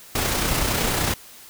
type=noise with amplitude modulation; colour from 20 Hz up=pink; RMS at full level=-21 dBFS; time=0.15-1.14 s; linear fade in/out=5 ms; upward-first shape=sine; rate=30.4 Hz; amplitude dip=35%; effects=white hiss -45 dBFS RMS until 1.49 s